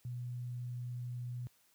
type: tone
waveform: sine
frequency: 122.6 Hz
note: B2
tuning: 12 cents flat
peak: -38 dBFS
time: 0.05-1.47 s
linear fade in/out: 0 ms
effects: white hiss -70 dBFS RMS until 1.74 s + high-pass 60 Hz 12 dB/octave

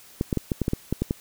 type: clicks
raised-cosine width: 3 ms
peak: -10 dBFS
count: 10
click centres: 0.211 / 0.328 / 0.373 / 0.518 / 0.617 / 0.681 / 0.734 / 0.926 / 1.02 / 1.109 s
effects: white hiss -50 dBFS RMS until 1.2 s

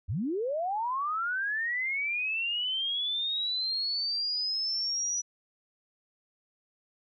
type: linear sweep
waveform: sine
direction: up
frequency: 69 to 5900 Hz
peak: -28 dBFS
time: 0.08-5.22 s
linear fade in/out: 20 ms
effects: none

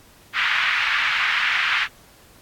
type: band-pass noise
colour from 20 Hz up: white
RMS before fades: -21 dBFS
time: 0.33-1.88 s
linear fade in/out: 50 ms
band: 1300 to 2600 Hz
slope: 24 dB/octave
effects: pink hiss -51 dBFS RMS until 2.41 s + AAC 64 kbps

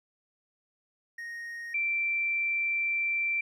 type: tone pair in turn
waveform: triangle / sine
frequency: 1864.7 / 2347 Hz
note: A#6 / D7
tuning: 0 / -2 cents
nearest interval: major third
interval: 398 cents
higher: second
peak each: -35 / -26 dBFS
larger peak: second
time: 1.18-1.74 / 1.74-3.41 s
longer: second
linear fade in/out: 5 ms
effects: none

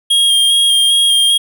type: tone with vibrato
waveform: square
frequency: 3242 Hz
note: G#7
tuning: 42 cents flat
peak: -9 dBFS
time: 0.1-1.38 s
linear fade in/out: 10 ms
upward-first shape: square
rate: 2.5 Hz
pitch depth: 15 cents each way
effects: none

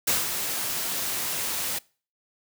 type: noise with ADSR envelope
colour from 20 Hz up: white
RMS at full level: -22 dBFS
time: 0.07-1.79 s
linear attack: 9 ms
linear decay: 170 ms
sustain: -7 dB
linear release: 10 ms
effects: noise-tail reverb RT60 0.4 s tail -24 dB re dry + high-pass 80 Hz 12 dB/octave

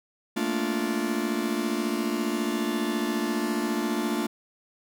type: chord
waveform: 45% pulse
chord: Bb major seventh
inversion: third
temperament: just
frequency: 218.5 / 233.1 / 291.4 / 349.6 Hz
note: A3 / Bb3 / D4 / F4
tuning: -12 / 0 / -13 / +2 cents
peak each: -31 dBFS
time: 0.36-4.27 s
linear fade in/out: 10 ms
effects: none

